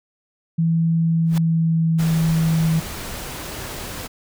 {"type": "tone with pitch glide", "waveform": "sine", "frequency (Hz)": [164.81, 161.7], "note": ["E3", "E3"], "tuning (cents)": [0, -33], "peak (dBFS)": -15, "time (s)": [0.58, 2.8], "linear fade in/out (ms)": 10, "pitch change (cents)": -33, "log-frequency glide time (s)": [0.97, 2.61]}
{"type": "noise with exponential growth", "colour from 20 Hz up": "pink", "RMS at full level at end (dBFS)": -27, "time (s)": [1.25, 1.38], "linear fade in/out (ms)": 2, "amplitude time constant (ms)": 27}
{"type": "noise", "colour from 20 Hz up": "pink", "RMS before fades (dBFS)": -31, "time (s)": [1.98, 4.08], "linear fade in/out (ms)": 20}
{"effects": []}